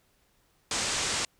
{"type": "low-pass noise", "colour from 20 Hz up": "white", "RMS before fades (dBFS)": -30, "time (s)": [0.71, 1.25], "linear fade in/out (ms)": 2, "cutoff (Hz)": 8300, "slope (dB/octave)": 48, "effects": ["pink hiss -68 dBFS RMS until 1.39 s"]}